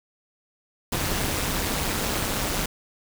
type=noise with amplitude modulation; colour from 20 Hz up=pink; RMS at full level=-23 dBFS; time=0.92-2.66 s; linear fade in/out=5 ms; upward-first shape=sine; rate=204 Hz; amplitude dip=75%; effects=none